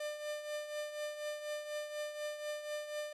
45% pulse tone with tremolo, 598 Hz, D5, 31 cents sharp, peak -36 dBFS, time 0-3.13 s, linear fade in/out 5 ms, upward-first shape triangle, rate 4.1 Hz, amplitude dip 65%, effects low-pass 11000 Hz 12 dB/octave

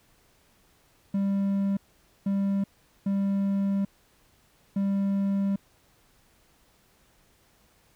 triangle tone bursts at uneven times, 197.4 Hz, G3, 12 cents sharp, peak -21 dBFS, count 4, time 1.14-1.77 / 2.26-2.64 / 3.06-3.85 / 4.76-5.56 s, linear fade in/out 5 ms, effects pink hiss -63 dBFS RMS until 7.95 s

